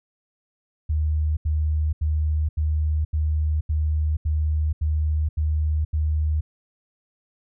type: tone bursts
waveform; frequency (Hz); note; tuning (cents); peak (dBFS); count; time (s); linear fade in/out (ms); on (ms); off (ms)
sine; 76.8; D#2; -22; -19; 10; 0.89-6.41; 10; 480; 80
effects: none